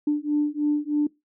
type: beating tone pair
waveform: sine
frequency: 294.5 / 297.7 Hz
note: D4 / D4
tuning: +5 / +24 cents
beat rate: 3.2 Hz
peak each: -23 dBFS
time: 0.07-1.07 s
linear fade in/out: 5 ms
effects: noise-tail reverb RT60 0.2 s tail -22 dB re dry + tanh soft clip ceiling -13 dBFS